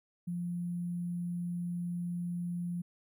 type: tone with sample-and-hold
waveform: sine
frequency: 174.61 Hz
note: F3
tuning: in tune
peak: -33 dBFS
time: 0.27-2.82 s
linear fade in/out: 10 ms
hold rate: 11025 Hz
effects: none